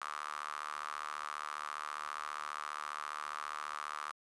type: tone with high-pass filter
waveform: sawtooth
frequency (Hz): 74.8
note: D2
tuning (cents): +32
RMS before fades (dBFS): -42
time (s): 0.01-4.12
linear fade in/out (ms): 0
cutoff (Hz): 1200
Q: 6.5
effects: resampled to 24000 Hz + 10-bit